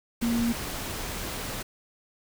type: tone in noise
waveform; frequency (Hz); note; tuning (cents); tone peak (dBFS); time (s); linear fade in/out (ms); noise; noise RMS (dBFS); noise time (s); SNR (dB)
sine; 234; A#3; +7; -23; 0.22-0.53; 10; pink; -34; 0.21-1.63; +8
effects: none

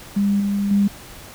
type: tone with level steps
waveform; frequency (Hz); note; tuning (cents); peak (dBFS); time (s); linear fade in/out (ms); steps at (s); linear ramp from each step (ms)
sine; 201.1; G3; +44; -15 / -18 / -13; 0.16-0.88; 10; 0.4 / 0.71; 2
effects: pink hiss -40 dBFS RMS until 1.34 s

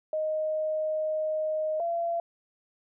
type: tone pair in turn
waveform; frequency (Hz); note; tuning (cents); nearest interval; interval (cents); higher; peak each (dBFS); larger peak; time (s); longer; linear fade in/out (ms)
sine; 622 / 680; D#5 / F5; -1 / -46; major second; 155; second; -26; neither; 0.13-1.8 / 1.8-2.2; first; 2
effects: none

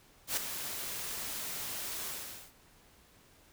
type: noise with ADSR envelope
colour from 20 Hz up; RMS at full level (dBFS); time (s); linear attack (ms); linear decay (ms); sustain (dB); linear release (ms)
white; -30; 0.27-2.53; 100; 6; -9; 460
effects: pink hiss -62 dBFS RMS until 3.52 s

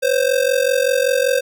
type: ring-modulated tone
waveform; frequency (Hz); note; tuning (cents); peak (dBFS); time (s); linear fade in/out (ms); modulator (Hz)
square; 523.3; C5; 0; -12; 0.02-1.41; 20; 22.6
effects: none

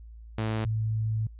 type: tone pair in turn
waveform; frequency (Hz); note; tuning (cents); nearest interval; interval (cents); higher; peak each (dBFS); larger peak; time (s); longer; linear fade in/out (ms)
sawtooth / sine; 110 / 110; A2 / A2; 0 / 0; unison; 0; neither; -23 / -25; first; 0.38-0.65 / 0.65-1.27; second; 5
effects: added 56 Hz sine -43 dBFS peak until 1.39 s + resampled to 8000 Hz

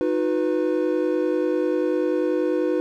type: chord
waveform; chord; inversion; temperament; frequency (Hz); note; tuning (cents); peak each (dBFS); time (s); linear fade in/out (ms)
triangle; B major; first; equal with one note detuned; 311.1 / 361.3 / 493.9; D#4 / F#4 / B4; 0 / -41 / 0; -22; 0.01-2.8; 0
effects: none

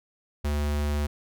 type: tone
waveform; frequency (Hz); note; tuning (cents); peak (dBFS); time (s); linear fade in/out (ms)
square; 73.5; D2; +2; -25; 0.44-1.07; 10
effects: none

